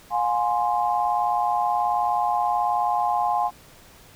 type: chord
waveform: sine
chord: F minor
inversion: none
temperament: equal with one note detuned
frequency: 711.9 / 830.6 / 1046.5 Hz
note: F5 / Ab5 / C6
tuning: +33 / 0 / 0 cents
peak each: -24 / -23 / -26 dBFS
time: 0.1-3.51 s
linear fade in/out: 50 ms
effects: pink hiss -50 dBFS RMS until 4.15 s